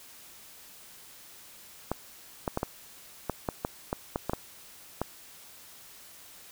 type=clicks; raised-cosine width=1 ms; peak=-14 dBFS; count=12; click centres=1.916 / 2.478 / 2.574 / 2.631 / 3.297 / 3.488 / 3.649 / 3.929 / 4.159 / 4.296 / 4.334 / 5.016 s; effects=white hiss -51 dBFS RMS until 6.51 s